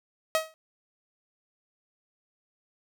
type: tone with exponential decay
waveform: sawtooth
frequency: 636 Hz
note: D#5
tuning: 38 cents sharp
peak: -16 dBFS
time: 0.35-0.54 s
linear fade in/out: 0 ms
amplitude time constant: 40 ms
effects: none